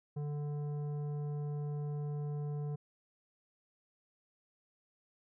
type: tone with tanh clipping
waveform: triangle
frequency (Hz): 146.83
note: D3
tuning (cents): 0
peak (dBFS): -37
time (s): 0.16-2.76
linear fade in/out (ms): 10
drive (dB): 15
effects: none